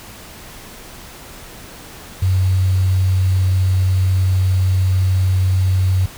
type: tone with quantisation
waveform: sine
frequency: 93.4 Hz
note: F#2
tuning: 17 cents sharp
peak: -12 dBFS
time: 2.22-6.06 s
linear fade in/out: 5 ms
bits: 6
effects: pink hiss -37 dBFS RMS until 6.17 s